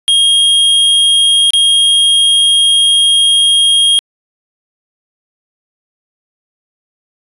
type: tone with dropouts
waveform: square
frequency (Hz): 3249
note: G#7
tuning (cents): -39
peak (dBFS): -7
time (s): 0.08-3.99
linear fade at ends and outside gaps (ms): 0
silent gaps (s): 1.505-1.535
effects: resampled to 24000 Hz